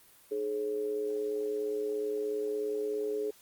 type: tone with amplitude modulation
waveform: sine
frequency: 423.2 Hz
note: G#4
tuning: 33 cents sharp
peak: -27 dBFS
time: 0.31-3.31 s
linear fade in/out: 10 ms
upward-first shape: sine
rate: 117 Hz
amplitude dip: 65%
effects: white hiss -59 dBFS RMS until 3.41 s + Opus 32 kbps